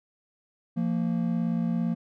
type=tone pair together; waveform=triangle; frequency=172.5 / 230.3 Hz; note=F3 / A#3; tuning=-21 / -21 cents; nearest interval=perfect fourth; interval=500 cents; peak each=-25 dBFS; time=0.76-1.95 s; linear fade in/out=20 ms; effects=none